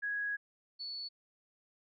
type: tone pair in turn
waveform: sine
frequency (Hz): 1661.2 / 4435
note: G#6 / C#8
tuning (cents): 0 / 0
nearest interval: octave + perfect fourth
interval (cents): 1700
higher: second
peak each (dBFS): -33 / -39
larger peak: first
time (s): 0.02-0.37 / 0.79-1.09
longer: first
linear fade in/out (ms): 20
effects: none